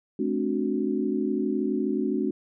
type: chord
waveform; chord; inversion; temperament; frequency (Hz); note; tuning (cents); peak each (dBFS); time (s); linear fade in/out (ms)
sine; D dominant seventh; second; equal with one note detuned; 214.5 / 261.6 / 293.7 / 370; A3 / C4 / D4 / F#4; -44 / 0 / 0 / 0; -29; 0.19-2.31; 5
effects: none